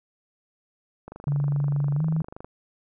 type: click train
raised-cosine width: 1 ms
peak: -25 dBFS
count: 35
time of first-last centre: 1.08-2.445 s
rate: 24.9 Hz
type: tone with pitch glide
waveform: sine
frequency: 143.3 to 159 Hz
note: D3 to D#3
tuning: -42 to +38 cents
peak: -21 dBFS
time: 1.27-2.22 s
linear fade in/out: 2 ms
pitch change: +180 cents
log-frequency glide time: 1.96-2.03 s
effects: none